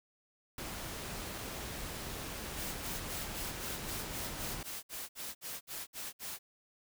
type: noise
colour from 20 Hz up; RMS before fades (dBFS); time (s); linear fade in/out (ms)
pink; -42; 0.58-4.63; 2
type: noise bursts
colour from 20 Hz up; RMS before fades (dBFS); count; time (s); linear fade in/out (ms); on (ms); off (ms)
white; -42; 15; 2.55-6.39; 50; 200; 60
effects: none